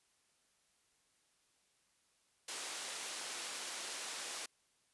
white band-pass noise, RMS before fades -44 dBFS, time 2.48-4.46 s, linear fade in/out 5 ms, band 360 to 8700 Hz, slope 12 dB/octave, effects white hiss -75 dBFS RMS until 4.93 s + resampled to 24000 Hz

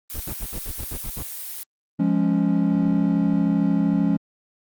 blue noise, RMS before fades -33 dBFS, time 0.1-1.63 s, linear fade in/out 0 ms
brown noise bursts, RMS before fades -31 dBFS, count 9, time 0.14-1.231 s, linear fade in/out 10 ms, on 67 ms, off 61 ms
triangle chord, Db major, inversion first, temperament equal, 174.61 / 207.7 / 277.2 Hz, F3 / Ab3 / Db4, 0 / 0 / 0 cents, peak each -20 dBFS, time 1.99-4.17 s, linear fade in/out 10 ms
effects Opus 32 kbps

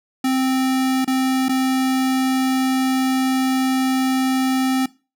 square tone with dropouts, 261.5 Hz, C4, 1 cent flat, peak -17 dBFS, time 0.24-4.86 s, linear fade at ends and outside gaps 5 ms, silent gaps 1.047-1.076 / 1.485-1.492 s, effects noise-tail reverb RT60 0.3 s tail -20 dB re dry

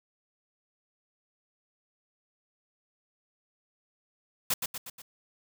white noise with echo, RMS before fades -27 dBFS, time 4.5-4.54 s, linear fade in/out 5 ms, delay 120 ms, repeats 4, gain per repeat -5 dB, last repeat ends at 5.02 s, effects none

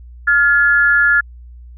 sine tone pair together, 1408.6 / 1706 Hz, F6 / G#6, +14 / +46 cents, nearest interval minor third, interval 332 cents, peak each -12 dBFS, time 0.27-1.21 s, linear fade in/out 10 ms, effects added 60 Hz sine -34 dBFS peak until 1.77 s

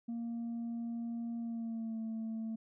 sine tone with pitch glide, 233.1 to 223.2 Hz, A#3 to A3, 0 to +25 cents, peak -34 dBFS, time 0.08-2.56 s, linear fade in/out 10 ms, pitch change -75 cents, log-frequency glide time 1.38-1.98 s, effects tanh soft clip ceiling -35 dBFS

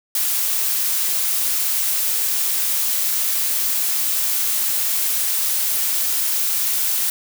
blue noise, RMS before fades -20 dBFS, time 0.15-7.1 s, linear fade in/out 2 ms, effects none

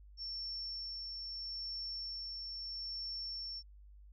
sine tone with tremolo, 5430 Hz, F8, 50 cents flat, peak -39 dBFS, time 0.17-3.63 s, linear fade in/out 50 ms, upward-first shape sine, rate 0.77 Hz, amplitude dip 25%, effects added 50 Hz sine -54 dBFS peak until 4.12 s

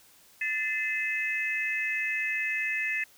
sine tone cluster, 1763 / 2060 / 2579 Hz, A6 / C7 / E7, +3 / -28 / -39 cents, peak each -31 dBFS, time 0.41-3.04 s, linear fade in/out 5 ms, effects tanh soft clip ceiling -18 dBFS + white hiss -58 dBFS RMS until 3.17 s

